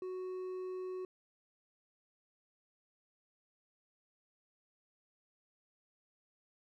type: tone with hard clipping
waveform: triangle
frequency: 370 Hz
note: F#4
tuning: in tune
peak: -40 dBFS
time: 0.02-1.05 s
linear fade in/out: 2 ms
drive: 7 dB
effects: none